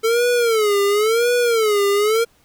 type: tone with vibrato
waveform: square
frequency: 442.1 Hz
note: A4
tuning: 8 cents sharp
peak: -15 dBFS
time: 0.03-2.25 s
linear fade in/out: 20 ms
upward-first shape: sine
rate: 0.95 Hz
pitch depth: 170 cents each way
effects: pink hiss -57 dBFS RMS until 2.44 s